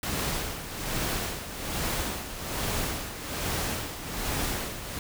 pink noise with tremolo, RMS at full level -29 dBFS, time 0.03-4.99 s, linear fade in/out 2 ms, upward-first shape sine, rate 1.2 Hz, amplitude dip 65%, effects none

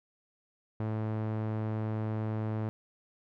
sawtooth tone with low-pass filter, 108.9 Hz, A2, 17 cents flat, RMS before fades -33 dBFS, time 0.8-2.69 s, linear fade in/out 0 ms, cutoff 1300 Hz, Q 0.56, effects none

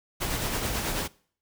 pink noise with tremolo, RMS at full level -28 dBFS, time 0.2-1.08 s, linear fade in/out 20 ms, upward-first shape sine, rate 9.2 Hz, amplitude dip 35%, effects noise-tail reverb RT60 0.5 s tail -22 dB re dry

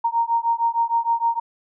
sine beating tone pair, 925 / 931.5 Hz, A#5 / A#5, -14 / -2 cents, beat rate 6.5 Hz, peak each -21 dBFS, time 0.04-1.4 s, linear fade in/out 10 ms, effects none

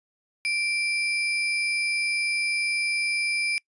sine tone with sample-and-hold, 2349 Hz, D7, in tune, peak -23 dBFS, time 0.45-3.58 s, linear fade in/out 0 ms, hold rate 7350 Hz, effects noise-tail reverb RT60 0.1 s tail -26 dB re dry + resampled to 24000 Hz

